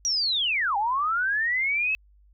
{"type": "linear two-way sweep", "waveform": "sine", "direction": "down then up", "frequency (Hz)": [5830, 784, 2623], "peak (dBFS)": -22, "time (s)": [0.05, 1.95], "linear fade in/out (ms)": 0, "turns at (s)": 0.77, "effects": ["added 50 Hz sine -54 dBFS peak until 2.33 s"]}